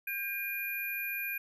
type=tone cluster; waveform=sine; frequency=1595 / 2426 / 11880 Hz; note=G6 / D#7 / F#9; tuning=+30 / -44 / +6 cents; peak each=-40 / -35 / -40 dBFS; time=0.07-1.38 s; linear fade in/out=5 ms; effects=none